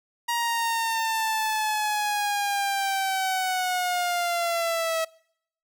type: linear sweep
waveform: sawtooth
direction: down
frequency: 947 to 646 Hz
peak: -20 dBFS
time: 0.28-5.05 s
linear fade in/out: 10 ms
effects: noise-tail reverb RT60 0.7 s tail -25 dB re dry